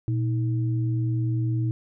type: tone pair together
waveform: sine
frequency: 118.7 / 316.9 Hz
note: A#2 / D#4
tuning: +32 / +32 cents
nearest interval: octave + perfect fourth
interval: 1700 cents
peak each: -22 / -32 dBFS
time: 0.08-1.71 s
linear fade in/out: 0 ms
effects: none